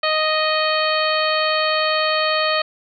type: harmonic tone with a mistuned harmonic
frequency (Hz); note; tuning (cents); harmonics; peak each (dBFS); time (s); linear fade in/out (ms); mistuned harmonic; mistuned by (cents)
622.3; D#5; 0; 1 / 2 / 3 / 4 / 5 / 6 / 7; -21 / -22 / -25 / -26 / -27 / -30 / -25; 0.03-2.62; 5; 6; +36
effects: none